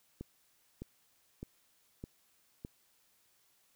click train, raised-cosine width 3 ms, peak -29 dBFS, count 5, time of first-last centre 0.21-2.649 s, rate 1.64 Hz, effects white hiss -71 dBFS RMS until 3.75 s

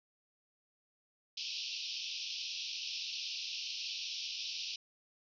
white band-pass noise, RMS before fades -41 dBFS, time 1.37-4.76 s, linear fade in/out 5 ms, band 2500 to 5700 Hz, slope 96 dB/octave, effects none

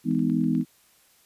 sine chord, E major seventh, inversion none, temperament equal with one note detuned, 164.81 / 207.7 / 250.2 / 311.1 Hz, E3 / G#3 / B3 / D#4, 0 / 0 / +23 / 0 cents, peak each -27 / -27 / -24 / -28 dBFS, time 0.04-0.65 s, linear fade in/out 50 ms
clicks, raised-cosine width 0.3 ms, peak -37 / -41 / -37 / -33 / -42 / -37 / -32 / -38 dBFS, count 8, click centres 0.112 / 0.149 / 0.193 / 0.299 / 0.41 / 0.441 / 0.551 / 0.612 s
effects white hiss -60 dBFS RMS until 1.25 s + resampled to 32000 Hz

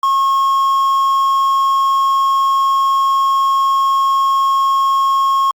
triangle tone with quantisation, 1086 Hz, C#6, 36 cents flat, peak -9 dBFS, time 0.03-5.51 s, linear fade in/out 2 ms, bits 6, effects Opus 48 kbps

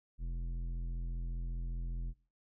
sine tone with tanh clipping, 42.57 Hz, F1, 44 cents flat, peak -37 dBFS, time 0.18-2.14 s, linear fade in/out 50 ms, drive 11 dB, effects noise-tail reverb RT60 0.4 s tail -24 dB re dry

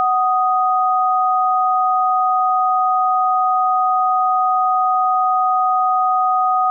sine tone pair together, 744.9 / 1244.5 Hz, F#5 / D#6, +11 / 0 cents, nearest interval major sixth, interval 889 cents, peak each -16 dBFS, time 0-6.7 s, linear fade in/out 0 ms, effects none

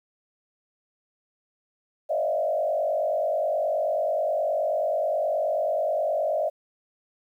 sine tone with frequency modulation, 625 Hz, D#5, 8 cents sharp, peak -22 dBFS, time 2.09-6.5 s, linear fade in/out 20 ms, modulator 49.4 Hz, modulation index 1.3, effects 10-bit

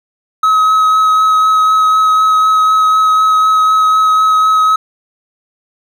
triangle tone with vibrato, 1277 Hz, D#6, 45 cents sharp, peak -5 dBFS, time 0.43-4.76 s, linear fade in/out 5 ms, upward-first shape triangle, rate 4 Hz, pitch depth 11 cents each way, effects none

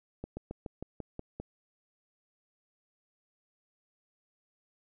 slowing click train, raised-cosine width 2 ms, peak -25 dBFS, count 8, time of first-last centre 0.24-1.4 s, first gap 130 ms, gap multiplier 1.08, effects none

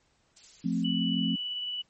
violet noise, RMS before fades -43 dBFS, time 0.36-0.84 s, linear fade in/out 10 ms
sine chord, F major, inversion none, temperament equal, 174.61 / 220 / 261.6 Hz, F3 / A3 / C4, 0 / 0 / 0 cents, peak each -30 dBFS, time 0.64-1.36 s, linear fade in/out 10 ms
sine tone with tremolo, 2960 Hz, F#7, in tune, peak -30 dBFS, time 0.84-1.82 s, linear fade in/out 10 ms, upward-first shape triangle, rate 18 Hz, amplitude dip 25%
effects pink hiss -69 dBFS RMS until 1.89 s + MP3 32 kbps

